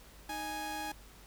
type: tone pair together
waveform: sawtooth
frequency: 309.9 / 830.6 Hz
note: D#4 / G#5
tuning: -7 / 0 cents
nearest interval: octave + perfect fourth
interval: 1707 cents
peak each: -40 / -34 dBFS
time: 0.29-0.92 s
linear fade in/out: 5 ms
effects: added 50 Hz sine -55 dBFS peak until 1.26 s + pink hiss -57 dBFS RMS until 1.26 s